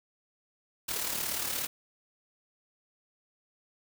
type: noise with amplitude modulation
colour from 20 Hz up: white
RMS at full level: -31 dBFS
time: 0.88-1.67 s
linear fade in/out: 10 ms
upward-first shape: sine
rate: 37.1 Hz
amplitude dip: 50%
effects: none